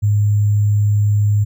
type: tone with sample-and-hold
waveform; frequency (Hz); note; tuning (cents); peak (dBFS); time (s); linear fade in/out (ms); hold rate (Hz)
sine; 103.83; G#2; 0; -11; 0.02-1.45; 20; 7350
effects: none